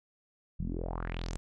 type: tone with low-pass filter sweep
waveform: sawtooth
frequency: 42.41 Hz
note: E1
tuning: 50 cents sharp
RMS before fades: -36 dBFS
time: 0.59-1.37 s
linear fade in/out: 0 ms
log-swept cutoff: 150 to 8500 Hz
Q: 4.2
effects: none